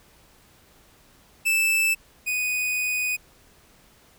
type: tone pair in turn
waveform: 45% pulse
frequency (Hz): 2637 / 2486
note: E7 / D#7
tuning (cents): 0 / -2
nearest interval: minor second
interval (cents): 102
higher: first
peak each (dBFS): -19 / -23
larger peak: first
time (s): 1.45-1.95 / 2.26-3.17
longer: second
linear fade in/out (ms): 20
effects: pink hiss -56 dBFS RMS until 4.18 s